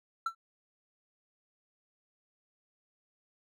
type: tone with exponential decay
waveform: triangle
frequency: 1342 Hz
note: E6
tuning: 31 cents sharp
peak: -24 dBFS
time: 0.26-0.35 s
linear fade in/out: 5 ms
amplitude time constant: 19 ms
effects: none